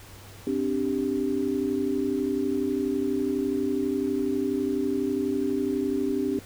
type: chord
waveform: sine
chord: C suspended second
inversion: none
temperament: equal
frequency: 261.6 / 293.7 / 392 Hz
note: C4 / D4 / G4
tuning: 0 / 0 / 0 cents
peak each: -28 dBFS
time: 0.47-6.39 s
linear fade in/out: 2 ms
effects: added 98 Hz sine -47 dBFS peak until 6.45 s + pink hiss -48 dBFS RMS until 6.45 s